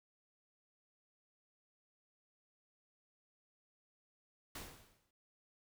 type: noise with exponential decay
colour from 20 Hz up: pink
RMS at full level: -44 dBFS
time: 4.55-5.11 s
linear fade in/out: 5 ms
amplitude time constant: 120 ms
effects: none